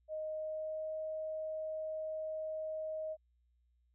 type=tone with pitch glide; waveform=sine; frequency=622.3 to 627.4 Hz; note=D#5 to D#5; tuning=0 to +14 cents; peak=-37 dBFS; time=0.08-3.17 s; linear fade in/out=50 ms; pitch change=+14 cents; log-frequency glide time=0.35-0.95 s; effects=added 60 Hz sine -70 dBFS peak until 3.94 s